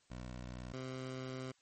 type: tone pair in turn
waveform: 15% pulse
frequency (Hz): 61.74 / 129.96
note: B1 / C3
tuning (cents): 0 / -11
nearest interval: octave + minor second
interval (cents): 1289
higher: second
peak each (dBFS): -38 / -35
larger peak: second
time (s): 0.1-0.73 / 0.73-1.52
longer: second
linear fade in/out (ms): 10
effects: white hiss -72 dBFS RMS until 1.61 s + MP3 32 kbps